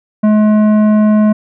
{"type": "tone with tanh clipping", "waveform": "sine", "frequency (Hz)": 212.8, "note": "G#3", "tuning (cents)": 42, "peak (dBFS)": -8, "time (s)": [0.23, 1.33], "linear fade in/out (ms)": 10, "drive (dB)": 12, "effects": []}